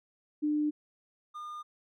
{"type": "tone pair in turn", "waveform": ["sine", "triangle"], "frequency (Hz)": [299.5, 1213], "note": ["D4", "D#6"], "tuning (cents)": [34, -44], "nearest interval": "2 octaves", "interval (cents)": 2422, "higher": "second", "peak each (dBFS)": [-26, -37], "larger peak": "first", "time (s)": [[0.42, 0.71], [1.34, 1.63]], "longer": "neither", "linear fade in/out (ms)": 20, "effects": []}